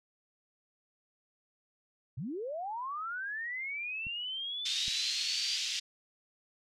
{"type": "linear sweep", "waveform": "sine", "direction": "up", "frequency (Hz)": [103.83, 4800], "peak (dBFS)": -35, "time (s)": [2.17, 5.57], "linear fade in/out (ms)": 10}
{"type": "clicks", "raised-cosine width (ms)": 5, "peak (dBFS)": -35, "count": 2, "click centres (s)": [4.068, 4.881]}
{"type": "band-pass noise", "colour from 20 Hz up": "pink", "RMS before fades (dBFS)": -35, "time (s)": [4.65, 5.8], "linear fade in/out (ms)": 10, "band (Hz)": [2900, 5800], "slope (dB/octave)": 24}
{"effects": []}